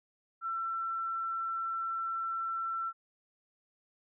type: tone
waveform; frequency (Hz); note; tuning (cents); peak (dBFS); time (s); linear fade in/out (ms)
sine; 1344; E6; +33; -32; 0.41-2.93; 50
effects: none

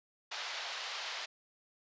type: band-pass noise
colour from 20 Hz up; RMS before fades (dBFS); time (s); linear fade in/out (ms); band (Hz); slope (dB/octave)
white; -41; 0.31-1.26; 10; 600 to 4800; 24
effects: resampled to 16000 Hz

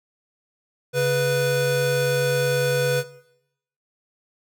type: tone pair together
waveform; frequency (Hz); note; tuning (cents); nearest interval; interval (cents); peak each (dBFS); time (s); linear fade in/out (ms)
square; 138.59 / 493.9; C#3 / B4; 0 / 0; octave + minor seventh; 2200; -25 / -20; 0.93-3.04; 50
effects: noise-tail reverb RT60 0.8 s tail -17 dB re dry

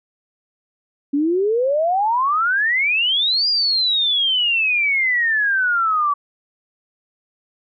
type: exponential two-way sweep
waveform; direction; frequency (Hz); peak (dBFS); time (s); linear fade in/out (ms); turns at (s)
sine; up then down; 275.5 to 4904 to 1134; -15; 1.13-6.14; 10; 3.48
effects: none

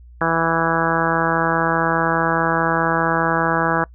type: harmonic tone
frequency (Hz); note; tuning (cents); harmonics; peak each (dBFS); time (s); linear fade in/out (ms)
164.81; E3; 0; 1 / 2 / 3 / 4 / 5 / 6 / 7 / 8 / 9 / 10; -25 / -25 / -25 / -25 / -25 / -25 / -25 / -25 / -25 / -25; 0.21-3.84; 2
effects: noise-tail reverb RT60 0.1 s tail -24 dB re dry + added 60 Hz sine -40 dBFS peak until 3.94 s

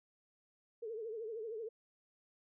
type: tone with vibrato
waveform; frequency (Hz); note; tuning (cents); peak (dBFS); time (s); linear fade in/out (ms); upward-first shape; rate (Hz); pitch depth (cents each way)
sine; 445.6; A4; +22; -40; 0.82-1.69; 10; triangle; 13; 120
effects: none

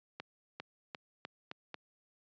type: accelerating click train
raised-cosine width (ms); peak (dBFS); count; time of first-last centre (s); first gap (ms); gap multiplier
0.3; -25; 6; 0.2-1.743; 400; 0.87
effects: high-pass 150 Hz 12 dB/octave + resampled to 16000 Hz

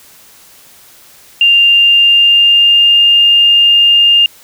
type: tone with pitch glide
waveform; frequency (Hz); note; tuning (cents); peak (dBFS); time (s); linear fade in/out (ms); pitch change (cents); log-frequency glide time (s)
sine; 2794 to 2812; F7 to F7; 0 to +11; -4; 1.41-4.26; 2; +11; 1.63-2.99
effects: white hiss -41 dBFS RMS until 4.43 s

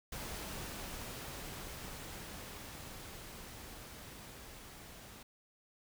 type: noise with level ramp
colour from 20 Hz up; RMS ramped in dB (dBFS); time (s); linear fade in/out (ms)
pink; -43 to -53; 0.12-5.23; 5
effects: none

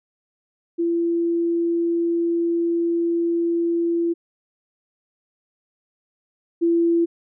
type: tone pair in turn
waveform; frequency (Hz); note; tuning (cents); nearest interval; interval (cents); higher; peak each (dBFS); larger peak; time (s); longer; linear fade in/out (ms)
sine; 338.7 / 337.5; E4 / E4; +47 / +41; unison; 6; first; -18 / -15; second; 0.78-4.14 / 6.61-7.06; first; 20
effects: none

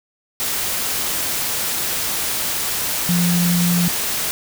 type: tone in noise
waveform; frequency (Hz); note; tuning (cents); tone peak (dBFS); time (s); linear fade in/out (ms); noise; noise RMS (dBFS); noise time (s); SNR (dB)
sine; 174.61; F3; 0; -15; 3.09-3.88; 0; white; -22; 0.4-4.31; +4
effects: none

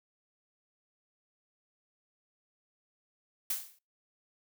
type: noise with exponential decay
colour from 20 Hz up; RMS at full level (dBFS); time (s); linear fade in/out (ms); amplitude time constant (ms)
blue; -29; 3.5-3.79; 5; 62
effects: noise-tail reverb RT60 0.3 s tail -26 dB re dry

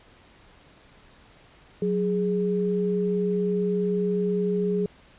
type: tone pair together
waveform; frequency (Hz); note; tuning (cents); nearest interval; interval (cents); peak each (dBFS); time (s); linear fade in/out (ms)
sine; 183.6 / 414.9; F#3 / G#4; -13 / -2; octave + major second; 1411; -25 / -24; 1.82-4.86; 2
effects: pink hiss -54 dBFS RMS until 5.18 s + resampled to 8000 Hz

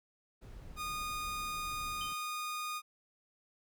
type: noise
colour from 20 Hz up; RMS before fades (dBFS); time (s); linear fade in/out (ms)
brown; -49; 0.41-2.14; 20
type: tone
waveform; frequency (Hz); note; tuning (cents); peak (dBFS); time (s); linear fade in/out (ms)
sawtooth; 1229; D#6; -22; -33; 0.76-2.82; 50
type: tone with exponential decay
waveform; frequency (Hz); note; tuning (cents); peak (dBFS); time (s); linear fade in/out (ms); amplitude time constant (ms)
sine; 3100; G7; -20; -38; 2.01-2.3; 2; 63
effects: none

